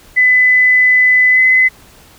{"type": "tone with pitch glide", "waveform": "sine", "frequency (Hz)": [2006, 2029], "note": ["B6", "B6"], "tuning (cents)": [26, 46], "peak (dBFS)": -6, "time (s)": [0.16, 1.69], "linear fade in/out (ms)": 20, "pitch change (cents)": 20, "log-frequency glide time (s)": [1.31, 1.41], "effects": ["pink hiss -43 dBFS RMS until 2.18 s"]}